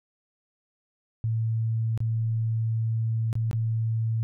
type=tone with dropouts; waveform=sine; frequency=112.6 Hz; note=A2; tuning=40 cents sharp; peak=-23 dBFS; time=1.24-4.23 s; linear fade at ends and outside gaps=0 ms; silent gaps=1.976-2.004 / 3.329-3.354 / 3.512-3.53 s; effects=none